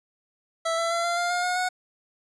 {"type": "tone with pitch steps", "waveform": "25% pulse", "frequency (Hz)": [659.3, 669.3, 679.4, 689.7, 700.1, 710.7, 721.5, 732.4], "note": ["E5", "E5", "F5", "F5", "F5", "F5", "F#5", "F#5"], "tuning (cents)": [0, 26, -48, -22, 4, 30, -44, -18], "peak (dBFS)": -20, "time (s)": [0.65, 1.69], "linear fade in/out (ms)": 10, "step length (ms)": 130, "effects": ["resampled to 22050 Hz"]}